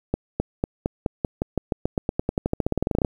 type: accelerating click train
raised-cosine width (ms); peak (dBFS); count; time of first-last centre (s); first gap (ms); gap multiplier
2; -8; 28; 0.14-3.048; 260; 0.92
effects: 8-bit